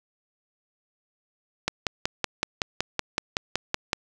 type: click train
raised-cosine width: 0.2 ms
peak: -6 dBFS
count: 13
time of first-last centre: 1.68-3.931 s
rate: 5.33 Hz
effects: none